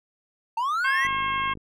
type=linear sweep; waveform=triangle; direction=up; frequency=880 to 2022 Hz; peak=-21 dBFS; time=0.57-1.07 s; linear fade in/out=5 ms
type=harmonic tone; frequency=538 Hz; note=C5; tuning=48 cents sharp; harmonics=2 / 3 / 4 / 5 / 6; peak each=-25 / -33 / -31 / -35 / -36 dBFS; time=0.84-1.54 s; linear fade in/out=10 ms
type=click train; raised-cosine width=3 ms; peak=-30 dBFS; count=28; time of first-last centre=1.05-1.573 s; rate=51.6 Hz
effects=none